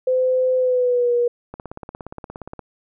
sine tone with pitch glide, 512 to 480.5 Hz, C5 to B4, -38 to -48 cents, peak -15 dBFS, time 0.07-1.28 s, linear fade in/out 5 ms, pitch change -110 cents, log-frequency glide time 0.57-1.13 s
click train, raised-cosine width 1 ms, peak -19 dBFS, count 19, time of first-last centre 1.54-2.593 s, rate 17.1 Hz
effects none

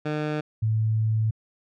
15% pulse / sine tone pair in turn, 151.6 / 109.94 Hz, D#3 / A2, -45 / -1 cents, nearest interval tritone, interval 556 cents, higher first, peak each -19 / -20 dBFS, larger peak first, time 0.05-0.41 / 0.62-1.31 s, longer second, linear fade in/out 10 ms, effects low-pass 3000 Hz 12 dB/octave

